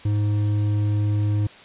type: tone with hard clipping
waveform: triangle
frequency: 104.1 Hz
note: G#2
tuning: 5 cents sharp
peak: -20 dBFS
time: 0.05-1.47 s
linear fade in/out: 5 ms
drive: 10 dB
effects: white hiss -45 dBFS RMS until 1.64 s + resampled to 8000 Hz